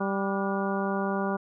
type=harmonic tone with a mistuned harmonic; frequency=196 Hz; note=G3; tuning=in tune; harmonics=1 / 2 / 3 / 4 / 5 / 6 / 7; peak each=-29 / -32 / -34 / -35 / -36 / -37 / -37 dBFS; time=0-1.37 s; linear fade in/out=10 ms; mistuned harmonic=7; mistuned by=+77 cents; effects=none